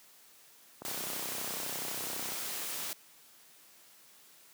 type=click train; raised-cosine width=1 ms; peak=-28 dBFS; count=49; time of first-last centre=0.82-2.32 s; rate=32 Hz
type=noise; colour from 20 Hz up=white; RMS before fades=-38 dBFS; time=0.85-2.93 s; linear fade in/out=0 ms
effects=white hiss -59 dBFS RMS until 4.53 s + high-pass 150 Hz 12 dB/octave